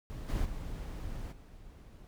brown noise with level steps, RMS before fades -41 / -32 / -40 / -51 dBFS, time 0.1-2.07 s, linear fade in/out 0 ms, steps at 0.28 / 0.44 / 1.31 s, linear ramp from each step 20 ms, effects none

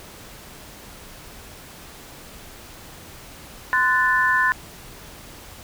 sine chord, F# diminished, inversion second, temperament equal with one note detuned, 1029.1 / 1480 / 1760 Hz, C6 / F#6 / A6, -29 / 0 / 0 cents, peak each -21 / -22 / -19 dBFS, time 3.73-4.52 s, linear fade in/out 0 ms, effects pink hiss -42 dBFS RMS until 5.63 s

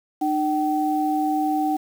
sine tone pair together, 303.6 / 765 Hz, D#4 / G5, -42 / -42 cents, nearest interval octave + major third, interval 1600 cents, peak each -22 dBFS, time 0.21-1.77 s, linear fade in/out 10 ms, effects 7-bit

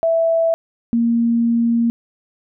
sine tone pair in turn, 659.3 / 233.1 Hz, E5 / A#3, 0 / 0 cents, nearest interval octave + tritone, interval 1800 cents, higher first, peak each -13 dBFS, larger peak neither, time 0.03-0.54 / 0.93-1.9 s, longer second, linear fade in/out 0 ms, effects none

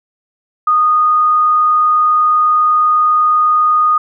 sine tone, 1234 Hz, D#6, 15 cents flat, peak -8 dBFS, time 0.67-3.98 s, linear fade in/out 5 ms, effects none

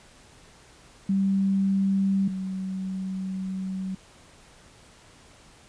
sine tone pair in turn, 194.6 / 189.17 Hz, G3 / F#3, -12 / +39 cents, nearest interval unison, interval 49 cents, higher first, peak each -20 / -28 dBFS, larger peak first, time 1.09-2.28 / 2.28-3.95 s, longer second, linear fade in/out 5 ms, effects pink hiss -53 dBFS RMS until 5.68 s + resampled to 22050 Hz

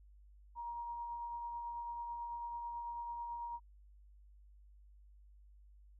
sine tone with tremolo, 945 Hz, A#5, 23 cents sharp, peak -39 dBFS, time 0.55-3.6 s, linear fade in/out 50 ms, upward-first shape triangle, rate 9.1 Hz, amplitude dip 30%, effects added 50 Hz sine -58 dBFS peak until 5.99 s

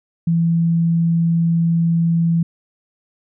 sine tone, 167.1 Hz, E3, 24 cents sharp, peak -13 dBFS, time 0.27-2.43 s, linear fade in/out 5 ms, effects none

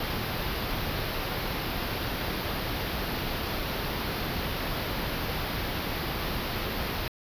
pink band-stop noise, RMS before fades -31 dBFS, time 0-7.08 s, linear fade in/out 2 ms, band 5100 to 12000 Hz, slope 48 dB/octave, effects resampled to 32000 Hz

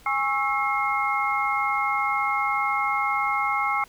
sine tone cluster, 821 / 1097 / 1315 / 2143 Hz, G#5 / C#6 / E6 / C7, -20 / -18 / -5 / +41 cents, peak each -27 dBFS, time 0.06-3.84 s, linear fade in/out 2 ms, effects pink hiss -53 dBFS RMS until 3.88 s

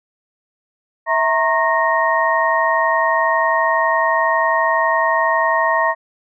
sine tone cluster, 652 / 931 / 1083 / 1861 Hz, E5 / A#5 / C#6 / A#6, -19 / -2 / -41 / -3 cents, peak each -19 dBFS, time 1.06-5.95 s, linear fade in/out 50 ms, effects none

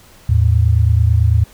sine tone pair together, 80.23 / 109.3 Hz, E2 / A2, -46 / -11 cents, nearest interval perfect fourth, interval 535 cents, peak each -12 dBFS, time 0.29-1.44 s, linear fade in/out 5 ms, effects pink hiss -45 dBFS RMS until 1.53 s

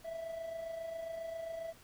triangle tone with amplitude modulation, 659 Hz, E5, 1 cent flat, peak -35 dBFS, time 0.04-1.73 s, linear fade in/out 20 ms, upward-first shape sine, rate 27.4 Hz, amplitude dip 50%, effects pink hiss -60 dBFS RMS until 1.83 s

